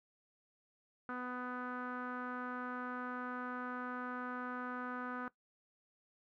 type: tone with low-pass filter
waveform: sawtooth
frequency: 249.2 Hz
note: B3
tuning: 16 cents sharp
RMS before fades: -42 dBFS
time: 1.09-5.28 s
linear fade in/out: 0 ms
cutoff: 1400 Hz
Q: 8.6
effects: noise-tail reverb RT60 0.1 s tail -18 dB re dry